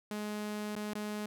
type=tone with dropouts; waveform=sawtooth; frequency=210 Hz; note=G#3; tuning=19 cents sharp; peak=-32 dBFS; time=0.11-1.26 s; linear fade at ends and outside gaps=2 ms; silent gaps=0.753-0.763 / 0.935-0.953 s; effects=none